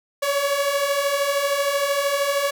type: beating tone pair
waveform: sawtooth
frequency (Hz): 554 / 567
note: C#5 / C#5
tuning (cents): -1 / +39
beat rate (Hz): 13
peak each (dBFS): -22 / -17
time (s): 0.22-2.51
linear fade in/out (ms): 10
effects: none